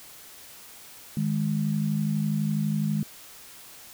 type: tone pair together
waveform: sine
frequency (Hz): 155.6 / 207.7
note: D#3 / G#3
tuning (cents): 0 / 0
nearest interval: perfect fourth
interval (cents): 500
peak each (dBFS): -26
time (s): 1.17-3.03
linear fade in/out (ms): 2
effects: white hiss -47 dBFS RMS until 3.93 s